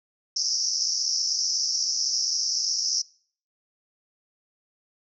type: band-pass noise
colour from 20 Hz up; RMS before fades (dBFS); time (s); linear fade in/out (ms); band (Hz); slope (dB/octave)
white; -26; 0.36-3.02; 5; 5100 to 5800; 96
effects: noise-tail reverb RT60 0.5 s tail -23 dB re dry